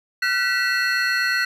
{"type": "tone cluster", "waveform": "triangle", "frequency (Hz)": [1381, 1509, 1948, 2668, 4282], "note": ["F6", "F#6", "B6", "E7", "C8"], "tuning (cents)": [-20, 34, -24, 20, 39], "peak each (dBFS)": [-27, -21, -21, -29, -26], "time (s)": [0.22, 1.45], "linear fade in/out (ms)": 5, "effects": []}